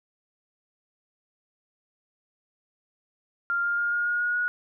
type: tone with pitch steps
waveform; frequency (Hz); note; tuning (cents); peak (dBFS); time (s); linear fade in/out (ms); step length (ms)
sine; 1395 / 1404.7 / 1414.5 / 1424.3 / 1434.2 / 1444.2 / 1454.2; F6 / F6 / F6 / F6 / F6 / F#6 / F#6; -2 / +10 / +22 / +34 / +46 / -42 / -30; -23; 3.5-4.48; 0; 140
effects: none